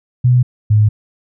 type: tone pair in turn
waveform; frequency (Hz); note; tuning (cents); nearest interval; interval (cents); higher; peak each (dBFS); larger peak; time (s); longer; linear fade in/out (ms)
sine; 124.4 / 106.34; B2 / G#2; +13 / +41; minor third; 272; first; -7; neither; 0.24-0.43 / 0.7-0.89; neither; 10
effects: none